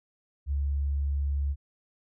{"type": "tone", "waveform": "sine", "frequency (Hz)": 70.5, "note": "C#2", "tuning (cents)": 30, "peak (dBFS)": -25, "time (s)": [0.46, 1.56], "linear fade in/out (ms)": 50, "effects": []}